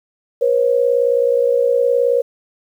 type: tone pair together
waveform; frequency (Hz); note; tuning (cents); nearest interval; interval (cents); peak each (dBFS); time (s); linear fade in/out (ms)
sine; 482.9 / 542; B4 / C#5; -39 / -39; major second; 200; -14 / -16; 0.41-2.22; 10
effects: 8-bit